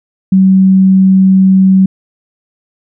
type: tone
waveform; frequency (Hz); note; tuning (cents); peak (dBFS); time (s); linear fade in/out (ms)
sine; 190; F#3; +46; -3; 0.32-1.86; 5
effects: none